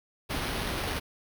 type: noise with sample-and-hold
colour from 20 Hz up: pink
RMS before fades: -32 dBFS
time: 0.29-1 s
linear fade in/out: 20 ms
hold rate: 7350 Hz
effects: none